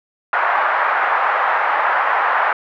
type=band-pass noise; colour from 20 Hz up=pink; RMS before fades=-17 dBFS; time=0.33-2.53 s; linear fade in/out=2 ms; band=760 to 1700 Hz; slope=24 dB/octave; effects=none